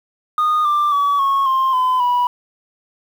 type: tone with pitch steps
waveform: sine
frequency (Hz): 1230 / 1184 / 1139.7 / 1097.1 / 1056 / 1016.5 / 978.5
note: D#6 / D6 / C#6 / C#6 / C6 / B5 / B5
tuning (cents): -20 / +14 / +48 / -18 / +16 / +50 / -16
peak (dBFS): -11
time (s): 0.38-2.27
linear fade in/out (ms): 2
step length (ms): 270
effects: tanh soft clip ceiling -12 dBFS + 7-bit